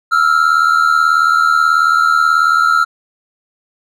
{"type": "tone pair together", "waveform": "triangle", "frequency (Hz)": [1318.5, 1396.9], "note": ["E6", "F6"], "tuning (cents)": [0, 0], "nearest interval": "minor second", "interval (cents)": 100, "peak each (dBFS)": -10, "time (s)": [0.11, 2.85], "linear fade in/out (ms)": 20, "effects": []}